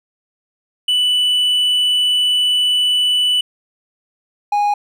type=tone pair in turn; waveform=triangle; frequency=2975 / 823.8 Hz; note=F#7 / G#5; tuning=+9 / -14 cents; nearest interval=octave + minor seventh; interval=2223 cents; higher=first; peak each=-11 dBFS; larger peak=neither; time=0.88-3.41 / 4.52-4.74 s; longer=first; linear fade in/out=5 ms; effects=none